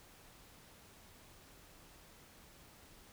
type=silence; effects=pink hiss -60 dBFS RMS until 3.12 s